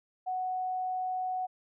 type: tone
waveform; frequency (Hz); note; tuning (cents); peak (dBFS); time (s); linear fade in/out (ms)
sine; 741; F#5; +2; -30; 0.26-1.47; 20
effects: none